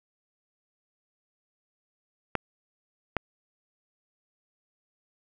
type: clicks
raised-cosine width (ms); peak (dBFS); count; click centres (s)
0.5; -10; 2; 2.353 / 3.167
effects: none